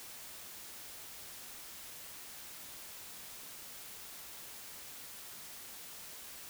silence, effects white hiss -49 dBFS RMS until 6.49 s

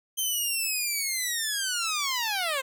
10% pulse linear sweep, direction down, 3136 to 510 Hz, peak -18 dBFS, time 0.17-2.62 s, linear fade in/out 20 ms, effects none

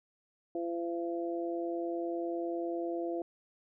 harmonic tone, 170 Hz, F3, 46 cents flat, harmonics 2 / 3 / 4, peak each -34 / -40 / -39 dBFS, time 0.55-3.22 s, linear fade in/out 2 ms, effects none

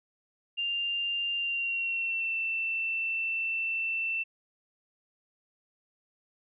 sine tone with pitch glide, 2794 to 2677 Hz, F7 to E7, 0 to +26 cents, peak -28 dBFS, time 0.57-4.24 s, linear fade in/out 20 ms, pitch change -74 cents, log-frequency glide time 1.36-2.36 s, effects none

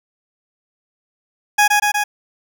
20% pulse tone with echo, 830.6 Hz, G#5, in tune, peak -5 dBFS, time 1.58-1.68 s, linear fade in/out 10 ms, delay 120 ms, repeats 3, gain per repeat -2 dB, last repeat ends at 2.04 s, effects none

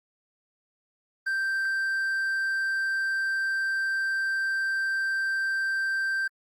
triangle tone, 1568 Hz, G6, in tune, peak -23 dBFS, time 1.26-6.28 s, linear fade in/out 10 ms, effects Opus 24 kbps

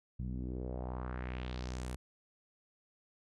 sawtooth tone with low-pass filter sweep, 62.4 Hz, B1, 19 cents sharp, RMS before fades -40 dBFS, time 0.19-1.96 s, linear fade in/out 5 ms, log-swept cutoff 160 to 11000 Hz, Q 2.3, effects none

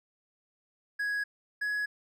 triangle tone pair in turn, 1664 / 1679.4 Hz, G#6 / G#6, +3 / +19 cents, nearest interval unison, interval 16 cents, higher second, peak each -27 dBFS, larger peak neither, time 0.99-1.24 / 1.61-1.86 s, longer neither, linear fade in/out 10 ms, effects none

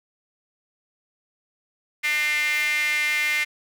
sawtooth tone with high-pass filter, 299.7 Hz, D4, 35 cents sharp, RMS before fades -23 dBFS, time 2.03-3.45 s, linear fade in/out 20 ms, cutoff 2100 Hz, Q 7.2, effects none

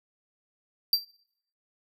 square tone with exponential decay, 4699 Hz, D8, in tune, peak -16 dBFS, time 0.93-1.05 s, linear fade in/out 2 ms, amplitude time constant 25 ms, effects noise-tail reverb RT60 0.7 s tail -24 dB re dry

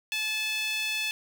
sawtooth tone with high-pass filter, 867 Hz, A5, 26 cents flat, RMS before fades -30 dBFS, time 0.12-1.11 s, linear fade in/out 0 ms, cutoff 2800 Hz, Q 4, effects none

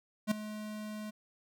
square tone with ADSR envelope, 212.9 Hz, G#3, 43 cents sharp, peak -25 dBFS, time 0.27-1.11 s, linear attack 43 ms, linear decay 6 ms, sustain -15 dB, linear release 16 ms, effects none

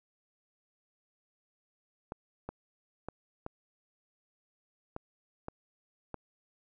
clicks, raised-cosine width 1 ms, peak -24 dBFS, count 7, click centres 2.121 / 2.49 / 3.086 / 3.464 / 4.964 / 5.484 / 6.143 s, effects none

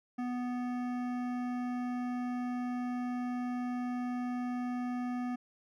sine tone with hard clipping, 246.9 Hz, B3, in tune, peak -35 dBFS, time 0.18-5.36 s, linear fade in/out 10 ms, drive 14 dB, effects none

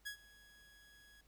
sawtooth tone with ADSR envelope, 1668 Hz, G#6, 7 cents sharp, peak -37 dBFS, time 0.05-1.21 s, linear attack 18 ms, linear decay 94 ms, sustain -21 dB, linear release 4 ms, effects added 50 Hz sine -70 dBFS peak until 1.27 s + pink hiss -73 dBFS RMS until 1.27 s

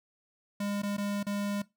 square tone with dropouts, 203 Hz, G#3, 39 cents flat, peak -31 dBFS, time 0.6-1.62 s, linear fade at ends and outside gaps 5 ms, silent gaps 0.82-0.832 / 0.968-0.98 / 1.23-1.266 s, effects noise-tail reverb RT60 0.2 s tail -19 dB re dry

